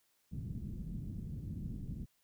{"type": "low-pass noise", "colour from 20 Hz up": "white", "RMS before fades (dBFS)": -42, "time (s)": [0.31, 2.06], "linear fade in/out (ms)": 20, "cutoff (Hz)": 200, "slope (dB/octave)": 24, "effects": ["white hiss -75 dBFS RMS until 2.23 s"]}